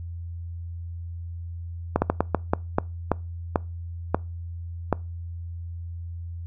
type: slowing click train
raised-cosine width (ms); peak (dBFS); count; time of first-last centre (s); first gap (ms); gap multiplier
1; -5; 11; 1.96-4.927; 60; 1.33
effects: noise-tail reverb RT60 0.3 s tail -24 dB re dry + added 85 Hz sine -32 dBFS peak until 6.46 s